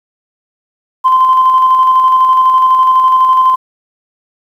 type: tone with tremolo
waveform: sine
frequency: 1036 Hz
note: C6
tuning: 17 cents flat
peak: -3 dBFS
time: 1.04-3.56 s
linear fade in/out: 20 ms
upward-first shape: square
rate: 12 Hz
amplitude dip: 30%
effects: tanh soft clip ceiling 0 dBFS + 7-bit